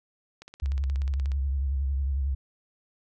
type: click train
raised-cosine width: 0.2 ms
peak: -27 dBFS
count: 16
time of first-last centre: 0.42-1.318 s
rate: 16.7 Hz
type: tone with vibrato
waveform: sine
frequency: 68.3 Hz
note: C#2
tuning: 25 cents flat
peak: -24 dBFS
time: 0.62-2.35 s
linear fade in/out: 10 ms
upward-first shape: triangle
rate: 11 Hz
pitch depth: 95 cents each way
effects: none